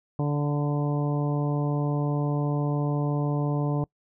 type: harmonic tone with a mistuned harmonic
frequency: 145.8 Hz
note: D3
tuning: 12 cents flat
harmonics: 1 / 2 / 3 / 4 / 5 / 6 / 7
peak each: -24 / -30 / -34 / -36 / -38 / -40 / -41 dBFS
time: 0.19-3.84 s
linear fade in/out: 2 ms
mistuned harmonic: 6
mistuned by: +27 cents
effects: noise-tail reverb RT60 0.1 s tail -25 dB re dry